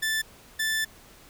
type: tone pair in turn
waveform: sawtooth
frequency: 1760 / 1760 Hz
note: A6 / A6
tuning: 0 / 0 cents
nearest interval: unison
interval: 0 cents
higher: neither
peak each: -21 dBFS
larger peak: neither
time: 0.02-0.22 / 0.59-0.85 s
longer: second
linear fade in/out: 10 ms
effects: pink hiss -52 dBFS RMS until 1.29 s